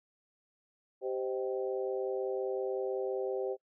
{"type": "harmonic tone with a mistuned harmonic", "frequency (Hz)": 130, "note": "C3", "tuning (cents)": -11, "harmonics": [3, 4, 5, 6], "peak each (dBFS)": [-34, -36, -43, -45], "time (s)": [1.01, 3.57], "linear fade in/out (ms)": 50, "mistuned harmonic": 5, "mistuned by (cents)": -66, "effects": ["noise-tail reverb RT60 0.1 s tail -23 dB re dry"]}